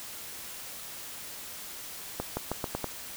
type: accelerating click train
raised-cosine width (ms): 1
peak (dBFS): -16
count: 6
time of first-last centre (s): 2.2-2.843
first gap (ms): 170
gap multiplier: 0.86
effects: white hiss -42 dBFS RMS until 3.16 s